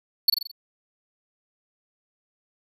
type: tone with echo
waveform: square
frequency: 4435 Hz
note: C#8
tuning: in tune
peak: -13 dBFS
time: 0.28-0.3 s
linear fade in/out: 5 ms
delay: 43 ms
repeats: 5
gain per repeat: -5 dB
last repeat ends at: 0.515 s
effects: none